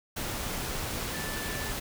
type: tone in noise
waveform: sine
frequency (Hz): 1754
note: A6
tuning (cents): -6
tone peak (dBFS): -40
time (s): 1.13-1.72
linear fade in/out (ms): 10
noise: pink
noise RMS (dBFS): -34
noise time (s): 0.16-1.8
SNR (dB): -9
effects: none